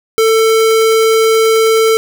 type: tone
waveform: square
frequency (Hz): 445.3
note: A4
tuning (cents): +21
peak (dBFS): -8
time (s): 0.18-1.97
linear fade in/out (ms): 0
effects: none